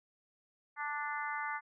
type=harmonic tone; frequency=293.7 Hz; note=D4; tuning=in tune; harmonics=3 / 4 / 5 / 6 / 7; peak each=-40 / -41 / -42 / -43 / -43 dBFS; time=0.76-1.61 s; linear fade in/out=50 ms; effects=none